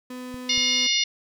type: tone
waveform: 35% pulse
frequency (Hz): 251.5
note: B3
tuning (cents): +32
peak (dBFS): -32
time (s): 0.1-0.87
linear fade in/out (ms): 5
type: clicks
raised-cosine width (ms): 5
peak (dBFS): -29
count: 2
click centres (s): 0.343 / 0.577
type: harmonic tone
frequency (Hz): 715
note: F5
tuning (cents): +41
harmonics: 3 / 4 / 5 / 6 / 7 / 8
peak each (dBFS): -27 / -26 / -25 / -29 / -28 / -27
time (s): 0.49-1.04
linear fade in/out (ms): 5
effects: none